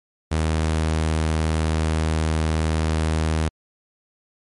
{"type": "tone", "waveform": "sawtooth", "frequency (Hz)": 79.1, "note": "D#2", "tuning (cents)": 29, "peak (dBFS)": -15, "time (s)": [0.31, 3.49], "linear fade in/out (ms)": 10, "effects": ["MP3 48 kbps"]}